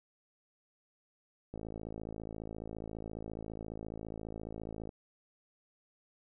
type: click train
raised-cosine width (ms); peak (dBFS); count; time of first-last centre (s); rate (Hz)
2; -29; 184; 1.54-4.892; 54.6
effects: none